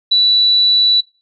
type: tone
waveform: sine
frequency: 3951 Hz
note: B7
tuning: in tune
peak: -8 dBFS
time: 0.11-1.01 s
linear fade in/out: 10 ms
effects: noise-tail reverb RT60 0.3 s tail -21 dB re dry